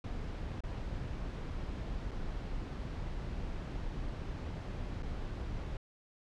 brown noise with dropouts, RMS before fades -39 dBFS, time 0.04-5.77 s, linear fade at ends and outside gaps 2 ms, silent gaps 0.606-0.636 / 2.111-2.115 / 5.024-5.03 s, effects low-pass 5000 Hz 12 dB/octave

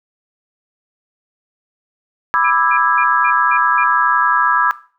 sine chord, E dominant seventh, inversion second, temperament just, 988.9 / 1186.7 / 1318.5 / 1648.1 Hz, B5 / D6 / E6 / G#6, +2 / +18 / 0 / -14 cents, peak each -17 dBFS, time 2.34-4.71 s, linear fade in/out 0 ms
sine tone bursts, 2400 Hz, D7, 37 cents sharp, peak -21 dBFS, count 6, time 2.44-3.842 s, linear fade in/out 10 ms, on 67 ms, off 200 ms
effects noise-tail reverb RT60 0.4 s tail -17 dB re dry

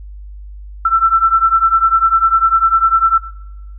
sine beating tone pair, 1331 / 1341 Hz, E6 / E6, +16 / +29 cents, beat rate 10 Hz, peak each -14 / -12 dBFS, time 0.85-3.18 s, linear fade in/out 5 ms, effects noise-tail reverb RT60 1.0 s tail -17 dB re dry + added 50 Hz sine -29 dBFS peak until 3.78 s

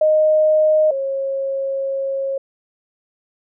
sine tone pair in turn, 619 / 543.2 Hz, D#5 / C#5, -9 / -35 cents, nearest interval major second, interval 226 cents, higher first, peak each -11 / -19 dBFS, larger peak first, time 0.01-0.91 / 0.91-2.38 s, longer second, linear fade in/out 5 ms, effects none

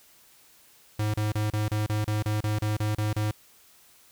square tone bursts, 106.3 Hz, G#2, 41 cents sharp, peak -25 dBFS, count 13, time 0.99-3.312 s, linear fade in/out 5 ms, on 150 ms, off 31 ms, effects white hiss -57 dBFS RMS until 4.11 s

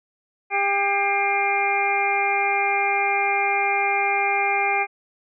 harmonic tone with a mistuned harmonic, 399.4 Hz, G4, 32 cents sharp, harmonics 1 / 2 / 3 / 4 / 5 / 6, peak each -29 / -22 / -31 / -32 / -26 / -24 dBFS, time 0.5-4.87 s, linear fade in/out 50 ms, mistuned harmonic 5, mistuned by +96 cents, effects none

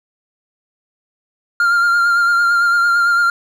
triangle tone with vibrato, 1396.9 Hz, F6, in tune, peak -9 dBFS, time 1.6-3.3 s, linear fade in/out 2 ms, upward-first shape sine, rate 8.9 Hz, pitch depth 25 cents each way, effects none

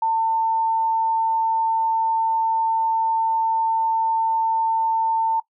sine tone, 898 Hz, A5, 35 cents sharp, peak -17 dBFS, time 0.02-5.4 s, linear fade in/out 5 ms, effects noise-tail reverb RT60 0.1 s tail -20 dB re dry

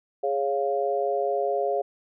sine chord, Db major, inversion second, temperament equal, 415.3 / 554.4 / 698.5 Hz, Ab4 / Db5 / F5, 0 / 0 / 0 cents, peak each -27 dBFS, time 0.23-1.82 s, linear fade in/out 10 ms, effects none

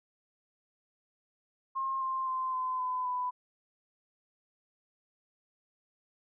sine tone with pitch steps, 1068 / 1053.3 / 1038.8 / 1024.5 / 1010.4 / 996.5 Hz, C6 / C6 / C6 / C6 / B5 / B5, +35 / +11 / -13 / -37 / +39 / +15 cents, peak -30 dBFS, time 1.75-3.31 s, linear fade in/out 20 ms, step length 260 ms, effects none

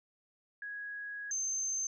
sine tone pair in turn, 1661.2 / 6272 Hz, G#6 / G8, 0 / 0 cents, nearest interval octave + major seventh, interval 2300 cents, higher second, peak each -39 / -32 dBFS, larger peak second, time 0.62-1.31 / 1.31-1.87 s, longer first, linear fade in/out 2 ms, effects none

